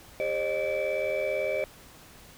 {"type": "tone cluster", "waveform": "sine", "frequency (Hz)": [402.8, 532, 610, 2311], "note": ["G4", "C5", "D#5", "D7"], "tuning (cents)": [47, 29, -34, -28], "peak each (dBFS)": [-34, -29, -28, -33], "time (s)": [0.2, 1.64], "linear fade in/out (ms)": 0, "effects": ["tanh soft clip ceiling -21 dBFS", "pink hiss -51 dBFS RMS until 2.37 s"]}